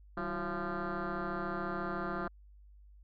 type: tone with frequency modulation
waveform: sine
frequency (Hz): 508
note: B4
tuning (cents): +49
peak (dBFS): -32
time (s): 0.17-2.28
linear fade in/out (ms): 5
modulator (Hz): 175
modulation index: 5.6
effects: tanh soft clip ceiling -31 dBFS + added 50 Hz sine -54 dBFS peak until 3.03 s

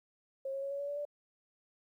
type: tone with pitch steps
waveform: sine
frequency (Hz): 539 / 546.2 / 553.5 / 560.9 / 568.4 / 576 / 583.7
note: C#5 / C#5 / C#5 / C#5 / C#5 / D5 / D5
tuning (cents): -49 / -26 / -3 / +20 / +43 / -34 / -11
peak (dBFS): -35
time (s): 0.45-1.052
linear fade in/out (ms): 5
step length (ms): 86
effects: 12-bit

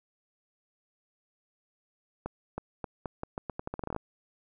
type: accelerating click train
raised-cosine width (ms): 1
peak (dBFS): -20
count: 17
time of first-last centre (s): 2.26-3.963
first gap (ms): 320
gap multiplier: 0.82
effects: none

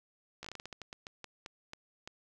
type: slowing click train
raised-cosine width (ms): 0.2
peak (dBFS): -26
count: 16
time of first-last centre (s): 0.43-2.075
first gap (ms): 15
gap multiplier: 1.25
effects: none

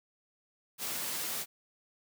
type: high-pass noise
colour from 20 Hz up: white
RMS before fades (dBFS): -36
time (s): 0.78-1.46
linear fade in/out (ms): 50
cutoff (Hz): 120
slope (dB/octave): 24
effects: none

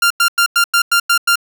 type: tone bursts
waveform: sawtooth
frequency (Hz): 1392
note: F6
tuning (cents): -6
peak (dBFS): -6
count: 8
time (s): 0.02-1.357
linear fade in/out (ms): 5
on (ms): 84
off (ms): 95
effects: none

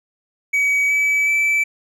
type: tone with pitch steps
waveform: triangle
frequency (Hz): 2269 / 2293 / 2317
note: C#7 / D7 / D7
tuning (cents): +40 / -42 / -24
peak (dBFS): -13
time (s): 0.53-1.64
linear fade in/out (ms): 10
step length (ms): 370
effects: none

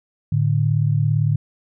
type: tone pair together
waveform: sine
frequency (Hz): 110 / 147.79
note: A2 / D3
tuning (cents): 0 / +11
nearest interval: perfect fourth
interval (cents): 511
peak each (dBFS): -18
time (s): 0.32-1.36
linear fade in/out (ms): 5
effects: none

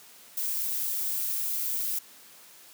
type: noise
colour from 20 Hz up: violet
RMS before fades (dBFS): -30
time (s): 0.37-1.99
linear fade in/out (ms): 5
effects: white hiss -52 dBFS RMS until 2.73 s + high-pass 150 Hz 12 dB/octave

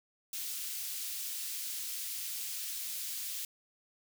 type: high-pass noise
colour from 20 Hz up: white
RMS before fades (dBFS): -39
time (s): 0.33-3.45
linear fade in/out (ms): 2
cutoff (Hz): 3000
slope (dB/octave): 12
effects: none

